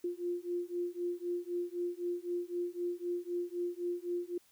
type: beating tone pair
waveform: sine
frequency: 349.2 / 353.1 Hz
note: F4 / F4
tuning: 0 / +19 cents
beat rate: 3.9 Hz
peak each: -37 / -37 dBFS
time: 0.04-4.38 s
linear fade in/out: 5 ms
effects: white hiss -67 dBFS RMS until 4.51 s